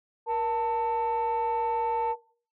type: tone pair together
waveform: sine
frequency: 472.5 / 890.5 Hz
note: A#4 / A5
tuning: +23 / +21 cents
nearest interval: major seventh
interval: 1098 cents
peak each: -28 / -24 dBFS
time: 0.26-2.16 s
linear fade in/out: 50 ms
effects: noise-tail reverb RT60 0.4 s tail -17 dB re dry + tanh soft clip ceiling -22 dBFS